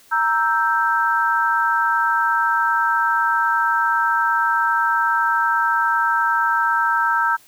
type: chord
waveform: sine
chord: E diminished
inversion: second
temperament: equal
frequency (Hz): 932.3 / 1318.5 / 1568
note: Bb5 / E6 / G6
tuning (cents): 0 / 0 / 0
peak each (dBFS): -20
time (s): 0.11-7.37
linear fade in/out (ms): 20
effects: white hiss -51 dBFS RMS until 7.47 s